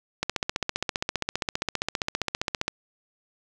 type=click train; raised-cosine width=0.2 ms; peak=-8 dBFS; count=38; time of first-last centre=0.23-2.68 s; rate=15.1 Hz; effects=none